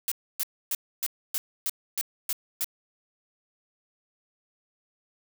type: noise bursts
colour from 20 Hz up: blue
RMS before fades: -28 dBFS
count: 9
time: 0.08-2.644 s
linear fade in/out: 0 ms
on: 36 ms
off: 280 ms
effects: none